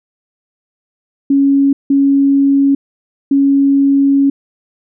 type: tone bursts at uneven times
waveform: sine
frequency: 277.2 Hz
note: C#4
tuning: in tune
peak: -7 dBFS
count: 3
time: 1.3-1.73 / 1.9-2.75 / 3.31-4.3 s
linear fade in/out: 5 ms
effects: none